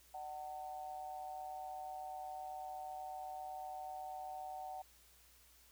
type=tone with amplitude modulation; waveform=sine; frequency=753 Hz; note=F#5; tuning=30 cents sharp; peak=-40 dBFS; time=0.14-4.82 s; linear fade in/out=5 ms; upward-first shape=sine; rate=148 Hz; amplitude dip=75%; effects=added 60 Hz sine -70 dBFS peak until 5.71 s + white hiss -66 dBFS RMS until 5.71 s